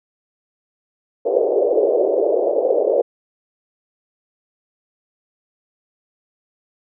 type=band-pass noise; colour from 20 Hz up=white; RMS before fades=-17 dBFS; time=1.25-3.02 s; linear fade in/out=10 ms; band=380 to 590 Hz; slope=48 dB/octave; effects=none